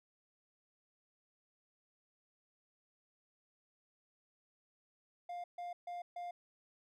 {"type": "tone bursts", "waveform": "triangle", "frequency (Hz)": 703, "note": "F5", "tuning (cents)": 11, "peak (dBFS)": -39, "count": 4, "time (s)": [5.29, 6.31], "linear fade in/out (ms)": 5, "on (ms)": 150, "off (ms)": 140, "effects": []}